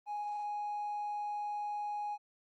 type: tone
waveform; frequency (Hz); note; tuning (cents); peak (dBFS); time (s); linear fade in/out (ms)
triangle; 830.6; G#5; 0; -32; 0.06-2.18; 50
effects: tanh soft clip ceiling -31 dBFS + Opus 32 kbps